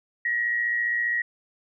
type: tone with amplitude modulation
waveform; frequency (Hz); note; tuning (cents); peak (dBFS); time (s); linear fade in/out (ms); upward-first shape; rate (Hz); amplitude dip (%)
sine; 1904; A#6; +36; -20; 0.25-1.22; 5; sine; 115; 50
effects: none